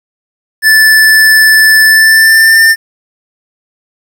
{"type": "tone with pitch glide", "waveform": "square", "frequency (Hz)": [1751, 1797.1], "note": ["A6", "A6"], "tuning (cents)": [-9, 36], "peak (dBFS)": -3, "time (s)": [0.62, 2.76], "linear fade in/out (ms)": 50, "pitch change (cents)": 45, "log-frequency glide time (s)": [1.84, 2.61], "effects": ["7-bit"]}